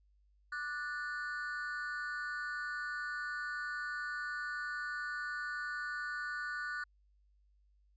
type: tone with amplitude modulation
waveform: triangle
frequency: 1472 Hz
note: F#6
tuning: 9 cents flat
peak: -31 dBFS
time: 0.52-6.84 s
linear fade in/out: 5 ms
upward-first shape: sine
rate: 295 Hz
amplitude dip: 95%
effects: added 50 Hz sine -66 dBFS peak until 7.96 s + resampled to 16000 Hz